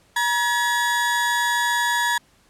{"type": "tone pair together", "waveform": "35% pulse", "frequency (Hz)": [954, 1695.8], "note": ["A#5", "G#6"], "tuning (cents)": [40, 36], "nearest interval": "minor seventh", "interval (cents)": 996, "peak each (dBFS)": [-20, -20], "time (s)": [0.16, 2.18], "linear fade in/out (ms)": 5, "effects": ["pink hiss -58 dBFS RMS until 2.49 s", "low-pass 11000 Hz 12 dB/octave"]}